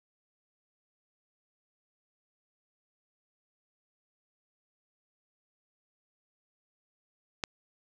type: click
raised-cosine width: 0.2 ms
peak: -13 dBFS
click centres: 7.438 s
effects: none